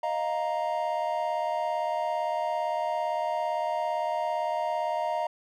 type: chord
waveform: triangle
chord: Eb suspended second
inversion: none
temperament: just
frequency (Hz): 622.3 / 700 / 933.4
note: Eb5 / F5 / Bb5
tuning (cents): 0 / +4 / +2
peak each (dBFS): -29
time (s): 0.03-5.27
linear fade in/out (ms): 5
effects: none